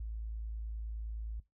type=tone; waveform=sine; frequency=54.8 Hz; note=A1; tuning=6 cents flat; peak=-37 dBFS; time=0-1.4 s; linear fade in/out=5 ms; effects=noise-tail reverb RT60 0.2 s tail -19 dB re dry